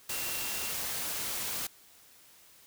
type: tone in noise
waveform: sine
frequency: 2745 Hz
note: F7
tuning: 31 cents flat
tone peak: -43 dBFS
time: 0.1-0.72 s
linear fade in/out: 5 ms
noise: white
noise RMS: -35 dBFS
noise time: 0.09-1.67 s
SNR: -11 dB
effects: white hiss -58 dBFS RMS until 2.66 s